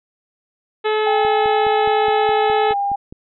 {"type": "harmonic tone", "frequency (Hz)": 430, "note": "A4", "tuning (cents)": -40, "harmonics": [1, 2, 3, 4, 5, 6, 7, 8, 9], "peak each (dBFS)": [-17, -23, -27, -29, -31, -33, -34, -35, -36], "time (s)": [0.84, 2.74], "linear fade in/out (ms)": 20}
{"type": "tone", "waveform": "sine", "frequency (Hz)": 803, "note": "G5", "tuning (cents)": 41, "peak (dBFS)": -17, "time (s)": [1.06, 2.96], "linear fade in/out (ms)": 10}
{"type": "click train", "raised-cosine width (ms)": 3, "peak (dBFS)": -22, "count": 10, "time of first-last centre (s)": [1.25, 3.125], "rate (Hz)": 4.8}
{"effects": []}